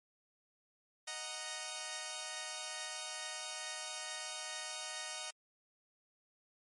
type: chord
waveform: 5% pulse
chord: D# minor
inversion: none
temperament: equal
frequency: 622.3 / 740 / 932.3 Hz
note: D#5 / F#5 / A#5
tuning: 0 / 0 / 0 cents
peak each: -34 dBFS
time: 1.07-5.31 s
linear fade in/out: 10 ms
effects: MP3 48 kbps